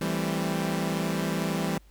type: chord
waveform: sawtooth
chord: A minor seventh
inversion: second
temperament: equal with one note detuned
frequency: 164.81 / 196 / 218 / 261.6 Hz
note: E3 / G3 / A3 / C4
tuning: 0 / 0 / -16 / 0 cents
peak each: -26 / -26 / -32 / -31 dBFS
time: 0.01-1.78 s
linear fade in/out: 5 ms
effects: added 50 Hz sine -52 dBFS peak until 1.9 s + pink hiss -63 dBFS RMS until 1.9 s